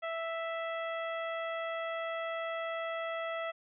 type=harmonic tone; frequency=659.3 Hz; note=E5; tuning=in tune; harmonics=1 / 2 / 3 / 4 / 5; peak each=-36 / -40 / -42 / -48 / -50 dBFS; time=0.02-3.52 s; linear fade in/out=20 ms; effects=none